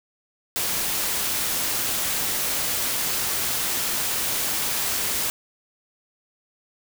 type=noise; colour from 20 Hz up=white; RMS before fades=-25 dBFS; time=0.56-5.3 s; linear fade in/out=0 ms; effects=none